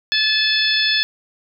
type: harmonic tone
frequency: 866 Hz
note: A5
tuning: 28 cents flat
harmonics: 2 / 3 / 4 / 5 / 6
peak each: -21 / -24 / -19 / -22 / -23 dBFS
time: 0.12-1.03 s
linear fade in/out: 0 ms
effects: none